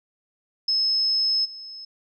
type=tone with level steps; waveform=sine; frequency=5190 Hz; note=E8; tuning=28 cents flat; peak=-19 / -36 dBFS; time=0.68-1.85 s; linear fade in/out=5 ms; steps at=1.44 s; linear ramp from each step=20 ms; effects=none

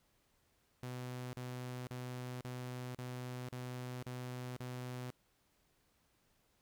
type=tone bursts; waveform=sawtooth; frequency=125.3 Hz; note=B2; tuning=25 cents sharp; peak=-38 dBFS; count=8; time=0.83-5.103 s; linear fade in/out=0 ms; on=500 ms; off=39 ms; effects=pink hiss -75 dBFS RMS until 6.61 s

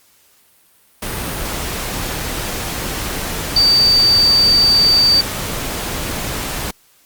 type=tone in noise; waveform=sine; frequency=4624 Hz; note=D8; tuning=28 cents flat; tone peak=-9 dBFS; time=3.56-5.21 s; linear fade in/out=5 ms; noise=pink; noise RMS=-23 dBFS; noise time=1.02-6.71 s; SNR=+11 dB; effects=white hiss -53 dBFS RMS until 7.05 s + Opus 48 kbps

